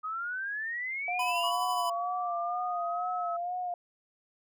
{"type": "exponential sweep", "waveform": "sine", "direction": "up", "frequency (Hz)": [1244.5, 2979], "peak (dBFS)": -32, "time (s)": [0.03, 1.52], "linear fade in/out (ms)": 20}
{"type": "tone with vibrato", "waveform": "sine", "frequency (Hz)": 708, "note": "F5", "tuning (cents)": 23, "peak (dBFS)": -31, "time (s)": [1.08, 3.74], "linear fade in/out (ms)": 2, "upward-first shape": "sine", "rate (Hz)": 2.1, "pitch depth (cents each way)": 49}
{"type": "tone with tremolo", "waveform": "square", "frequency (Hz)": 997, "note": "B5", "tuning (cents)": 16, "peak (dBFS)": -30, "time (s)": [1.19, 1.9], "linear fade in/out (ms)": 5, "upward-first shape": "sine", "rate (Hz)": 12, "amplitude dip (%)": 30}
{"type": "tone with pitch glide", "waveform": "sine", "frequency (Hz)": [1124, 1291.1], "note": ["C#6", "E6"], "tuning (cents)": [24, -36], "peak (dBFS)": -34, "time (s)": [1.43, 3.37], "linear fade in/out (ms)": 10, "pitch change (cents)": 240, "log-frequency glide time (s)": [1.91, 3.09]}
{"effects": []}